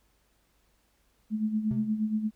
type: tone with tremolo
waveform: sine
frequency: 215.7 Hz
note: A3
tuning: 34 cents flat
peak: -23 dBFS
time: 1.3-2.31 s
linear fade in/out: 50 ms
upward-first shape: sine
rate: 8.5 Hz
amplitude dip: 65%
type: tone with exponential decay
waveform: triangle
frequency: 129.8 Hz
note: C3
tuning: 13 cents flat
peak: -25 dBFS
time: 1.71-2.03 s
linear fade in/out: 0 ms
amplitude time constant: 69 ms
effects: added 50 Hz sine -70 dBFS peak until 2.35 s + pink hiss -70 dBFS RMS until 2.35 s